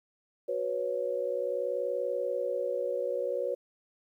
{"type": "chord", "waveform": "sine", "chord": "F# suspended fourth", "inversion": "none", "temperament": "equal", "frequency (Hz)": [370, 493.9, 554.4], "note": ["F#4", "B4", "C#5"], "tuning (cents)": [0, 0, 0], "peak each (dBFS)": [-37, -32, -32], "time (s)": [0.48, 3.55], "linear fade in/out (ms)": 10, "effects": ["11-bit"]}